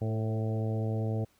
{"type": "harmonic tone with a mistuned harmonic", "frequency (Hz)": 110, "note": "A2", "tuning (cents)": 0, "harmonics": [1, 2, 3, 4, 5, 6, 7], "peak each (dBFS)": [-29, -37, -41, -39, -42, -44, -47], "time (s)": [0.01, 1.25], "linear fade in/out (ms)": 10, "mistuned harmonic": 4, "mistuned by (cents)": 18, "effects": ["pink hiss -67 dBFS RMS until 1.39 s"]}